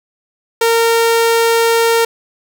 sawtooth tone, 460 Hz, A#4, 23 cents flat, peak -6 dBFS, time 0.61-2.05 s, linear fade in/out 5 ms, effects none

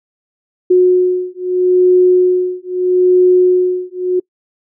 sine beating tone pair, 363.7 / 364.48 Hz, F#4 / F#4, -30 / -26 cents, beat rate 0.78 Hz, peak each -11 dBFS, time 0.7-4.2 s, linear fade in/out 10 ms, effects noise-tail reverb RT60 0.1 s tail -25 dB re dry

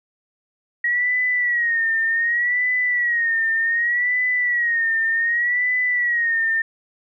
sine tone with vibrato, 1900 Hz, A#6, 33 cents sharp, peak -17 dBFS, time 0.84-6.62 s, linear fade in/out 5 ms, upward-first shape sine, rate 0.66 Hz, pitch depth 88 cents each way, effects none

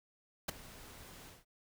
pink noise with ADSR envelope, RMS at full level -32 dBFS, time 0.48-1.45 s, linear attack 11 ms, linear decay 9 ms, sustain -21 dB, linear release 180 ms, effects noise-tail reverb RT60 0.1 s tail -26 dB re dry

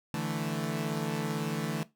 sawtooth chord, D suspended second, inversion none, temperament equal, 146.83 / 164.81 / 220 Hz, D3 / E3 / A3, 0 / 0 / 0 cents, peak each -31 dBFS, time 0.14-1.83 s, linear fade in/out 0 ms, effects noise-tail reverb RT60 0.2 s tail -18 dB re dry

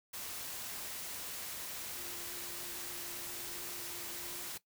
sine tone in noise, 349.2 Hz, F4, in tune, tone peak -54 dBFS, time 1.97-4.48 s, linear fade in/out 10 ms, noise white, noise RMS -43 dBFS, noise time 0.13-4.58 s, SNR -14 dB, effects noise-tail reverb RT60 0.1 s tail -17 dB re dry

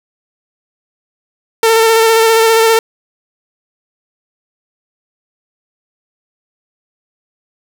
sawtooth tone with vibrato, 449.9 Hz, A4, 39 cents sharp, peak -3 dBFS, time 1.63-2.79 s, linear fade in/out 2 ms, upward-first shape square, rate 15 Hz, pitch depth 18 cents each way, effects none

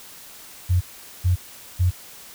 sine tone bursts, 90 Hz, F#2, 47 cents flat, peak -15 dBFS, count 3, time 0.69-1.91 s, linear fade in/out 20 ms, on 120 ms, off 430 ms, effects white hiss -43 dBFS RMS until 2.34 s

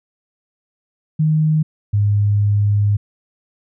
sine tone pair in turn, 155.4 / 102.85 Hz, D#3 / G#2, -2 / -16 cents, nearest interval perfect fifth, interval 714 cents, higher first, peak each -12 dBFS, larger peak neither, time 1.19-1.63 / 1.93-2.97 s, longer second, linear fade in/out 10 ms, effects none

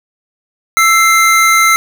square tone pair together, 1324.2 / 2093 Hz, E6 / C7, +7 / 0 cents, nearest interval minor sixth, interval 793 cents, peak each -10 dBFS, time 0.77-1.76 s, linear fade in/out 0 ms, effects 7-bit

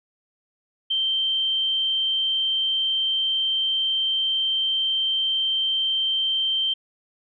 sine tone, 3131 Hz, G7, 3 cents flat, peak -20 dBFS, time 0.9-6.74 s, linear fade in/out 10 ms, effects none

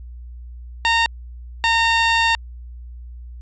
15% pulse tone pair in turn, 920 / 916.3 Hz, A#5 / A#5, -23 / -30 cents, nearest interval unison, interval 7 cents, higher first, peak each -8 dBFS, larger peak neither, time 0.85-1.06 / 1.64-2.35 s, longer second, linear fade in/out 0 ms, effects added 60 Hz sine -33 dBFS peak until 3.41 s + resampled to 16000 Hz

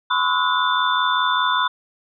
sine tone cluster, 1005 / 1090 / 1293 / 1452 / 3535 Hz, B5 / C#6 / E6 / F#6 / A7, +30 / -29 / -34 / -33 / +7 cents, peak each -20 / -25 / -26 / -23 / -24 dBFS, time 0.1-1.68 s, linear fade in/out 10 ms, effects none

